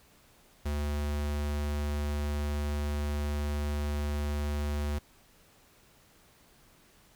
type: tone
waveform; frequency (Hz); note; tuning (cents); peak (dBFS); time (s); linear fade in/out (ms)
square; 73.42; D2; 0; -30; 0.65-4.99; 10
effects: pink hiss -61 dBFS RMS until 7.15 s